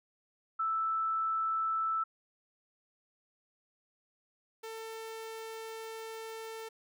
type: tone pair in turn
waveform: sine / sawtooth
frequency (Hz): 1318.5 / 446.7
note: E6 / A4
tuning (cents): 0 / +26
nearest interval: octave + perfect fifth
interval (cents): 1874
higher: first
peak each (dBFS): -29 / -37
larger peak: first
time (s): 0.59-2.04 / 4.63-6.69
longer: second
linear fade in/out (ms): 10
effects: none